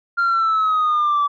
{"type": "exponential sweep", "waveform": "sine", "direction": "down", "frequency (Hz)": [1396.9, 1148], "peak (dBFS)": -13, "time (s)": [0.17, 1.28], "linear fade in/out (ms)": 20, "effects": ["tanh soft clip ceiling -13 dBFS"]}